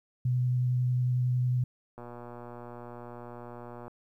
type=tone with vibrato; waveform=sine; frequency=125 Hz; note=B2; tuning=21 cents sharp; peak=-24 dBFS; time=0.25-1.64 s; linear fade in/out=5 ms; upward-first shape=sine; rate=11 Hz; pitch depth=11 cents each way
type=click train; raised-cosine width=1 ms; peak=-30 dBFS; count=229; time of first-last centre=1.98-3.88 s; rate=120 Hz
effects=11-bit